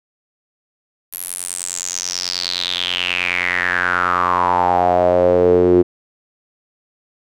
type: tone with band-pass filter sweep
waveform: sawtooth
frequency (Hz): 89.4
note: F2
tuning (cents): +41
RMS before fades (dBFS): -17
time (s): 1.12-5.83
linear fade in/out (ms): 20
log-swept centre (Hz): 12000 to 350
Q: 6.6
effects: none

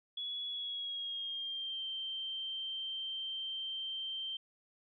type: tone with pitch glide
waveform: sine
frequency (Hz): 3380 to 3135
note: G#7 to G7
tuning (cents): +30 to -1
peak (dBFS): -37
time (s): 0.17-4.37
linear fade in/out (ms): 5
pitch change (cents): -131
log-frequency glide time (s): 0.49-1.85
effects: none

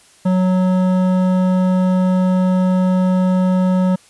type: tone with hard clipping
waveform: sine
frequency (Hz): 184.6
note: F#3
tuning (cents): -4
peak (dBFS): -14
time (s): 0.25-3.96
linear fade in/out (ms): 10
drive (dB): 12
effects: white hiss -49 dBFS RMS until 4.09 s + resampled to 24000 Hz

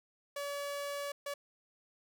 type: tone bursts at uneven times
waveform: sawtooth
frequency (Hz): 570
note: C#5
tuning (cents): +48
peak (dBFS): -33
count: 2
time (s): 0.36-1.12 / 1.26-1.34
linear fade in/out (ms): 5
effects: none

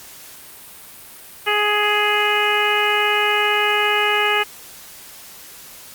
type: harmonic tone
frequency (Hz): 417.5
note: G#4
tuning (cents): +9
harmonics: 1 / 2 / 3 / 4 / 5 / 6 / 7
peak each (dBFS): -23 / -23 / -23 / -23 / -23 / -23 / -23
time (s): 1.46-4.44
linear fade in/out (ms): 20
effects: white hiss -40 dBFS RMS until 5.94 s + Opus 48 kbps

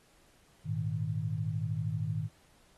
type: chord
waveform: sine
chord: Ab suspended second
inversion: none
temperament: just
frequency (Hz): 103.83 / 116.8 / 155.74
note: Ab2 / Bb2 / Eb3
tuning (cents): 0 / +4 / +2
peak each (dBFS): -35 / -36 / -34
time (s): 0.64-2.29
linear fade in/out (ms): 50
effects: pink hiss -65 dBFS RMS until 2.77 s + AAC 32 kbps

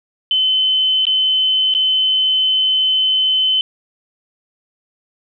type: tone with dropouts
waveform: sine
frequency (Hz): 3051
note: G7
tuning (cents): -48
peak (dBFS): -12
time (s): 0.31-3.61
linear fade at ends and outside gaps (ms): 1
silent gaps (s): 1.053-1.068 / 1.739-1.749
effects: none

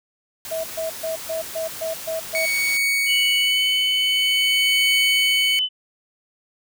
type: noise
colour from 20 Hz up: white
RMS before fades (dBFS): -34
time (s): 0.45-2.77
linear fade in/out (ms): 0
type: tone bursts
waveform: sine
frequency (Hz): 647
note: E5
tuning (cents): -32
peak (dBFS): -23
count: 8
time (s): 0.51-2.46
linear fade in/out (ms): 10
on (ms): 130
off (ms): 130
type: tone with tremolo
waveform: 40% pulse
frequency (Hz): 2234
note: C#7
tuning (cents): +13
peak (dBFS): -17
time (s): 2.35-5.59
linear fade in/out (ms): 0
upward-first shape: triangle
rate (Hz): 0.48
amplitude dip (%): 60
type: tone with pitch glide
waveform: sine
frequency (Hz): 2960 to 3020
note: F#7 to F#7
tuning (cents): 0 to +35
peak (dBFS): -18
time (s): 3.06-5.69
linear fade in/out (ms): 50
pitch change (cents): +35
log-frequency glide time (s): 3.4-3.61
effects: none

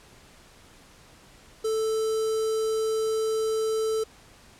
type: tone with notch filter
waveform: square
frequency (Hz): 440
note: A4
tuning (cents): 0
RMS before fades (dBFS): -26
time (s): 1.64-4.04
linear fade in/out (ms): 10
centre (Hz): 2100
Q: 0.56
effects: pink hiss -53 dBFS RMS until 4.59 s + low-pass 10000 Hz 12 dB/octave

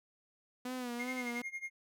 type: tone with vibrato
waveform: sawtooth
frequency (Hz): 246.9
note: B3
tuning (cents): 0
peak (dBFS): -34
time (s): 0.65-1.42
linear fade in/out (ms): 5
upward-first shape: sine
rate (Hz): 2.6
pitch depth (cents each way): 61
type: tone with tremolo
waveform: triangle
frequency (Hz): 2131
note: C7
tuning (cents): +31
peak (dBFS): -35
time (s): 0.99-1.7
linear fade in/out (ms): 10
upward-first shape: sine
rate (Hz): 11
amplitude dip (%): 90
effects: none

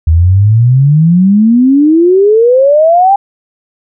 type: exponential sweep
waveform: sine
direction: up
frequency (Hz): 77.5 to 811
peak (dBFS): -3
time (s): 0.07-3.16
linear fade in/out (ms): 5
effects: none

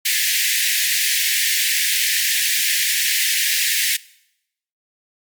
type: high-pass noise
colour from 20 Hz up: pink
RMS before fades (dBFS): -19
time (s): 0.05-3.97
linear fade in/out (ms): 10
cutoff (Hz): 1700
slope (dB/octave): 96
effects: noise-tail reverb RT60 0.8 s tail -21 dB re dry + Opus 48 kbps

